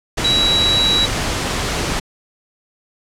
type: tone in noise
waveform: sine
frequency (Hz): 3900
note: B7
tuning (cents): -23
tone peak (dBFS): -13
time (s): 0.24-1.06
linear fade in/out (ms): 10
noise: pink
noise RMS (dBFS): -20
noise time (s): 0.17-2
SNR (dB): +4
effects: low-pass 8000 Hz 12 dB/octave